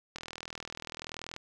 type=click train; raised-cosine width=0.2 ms; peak=-22 dBFS; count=50; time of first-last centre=0.16-1.364 s; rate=40.7 Hz; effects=none